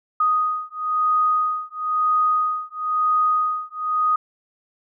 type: beating tone pair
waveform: sine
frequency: 1244.5 / 1245.5 Hz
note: D#6 / D#6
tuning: 0 / +1 cents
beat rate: 1 Hz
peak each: -21 dBFS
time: 0.2-4.16 s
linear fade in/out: 5 ms
effects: none